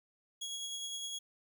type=tone with tremolo; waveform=25% pulse; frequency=3322 Hz; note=G#7; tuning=in tune; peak=-34 dBFS; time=0.41-1.19 s; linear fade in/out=10 ms; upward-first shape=sine; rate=9.8 Hz; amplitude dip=30%; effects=none